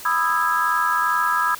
sine chord, E major seventh, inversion second, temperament just, 988.9 / 1236.1 / 1318.5 / 1648.1 Hz, B5 / D#6 / E6 / G#6, +2 / -12 / 0 / -14 cents, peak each -23 dBFS, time 0.05-1.55 s, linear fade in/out 5 ms, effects white hiss -38 dBFS RMS until 1.59 s

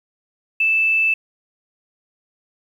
sine tone, 2637 Hz, E7, in tune, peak -14 dBFS, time 0.6-1.14 s, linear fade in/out 5 ms, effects 8-bit

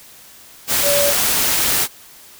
sine tone in noise, 573 Hz, D5, 43 cents flat, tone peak -16 dBFS, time 0.82-1.14 s, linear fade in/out 50 ms, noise white, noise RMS -17 dBFS, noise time 0.67-1.88 s, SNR -2 dB, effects white hiss -43 dBFS RMS until 2.39 s

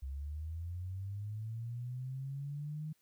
sine linear sweep, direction up, 65.41 to 156.4 Hz, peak -38 dBFS, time 0.02-2.93 s, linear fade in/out 10 ms, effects white hiss -75 dBFS RMS until 3.01 s

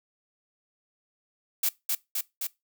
blue noise with echo, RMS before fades -25 dBFS, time 1.63-1.69 s, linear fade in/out 5 ms, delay 260 ms, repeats 3, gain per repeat -2 dB, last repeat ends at 2.47 s, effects noise-tail reverb RT60 0.2 s tail -21 dB re dry

